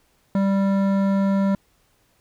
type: tone with hard clipping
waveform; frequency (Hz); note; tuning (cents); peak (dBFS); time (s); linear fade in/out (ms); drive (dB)
sine; 196; G3; 0; -19; 0.35-1.55; 2; 13
effects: pink hiss -63 dBFS RMS until 2.2 s